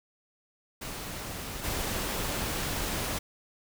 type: noise with level steps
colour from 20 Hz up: pink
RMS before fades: -38 / -32 dBFS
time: 0.81-3.19 s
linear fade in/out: 10 ms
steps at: 1.63 s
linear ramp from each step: 20 ms
effects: none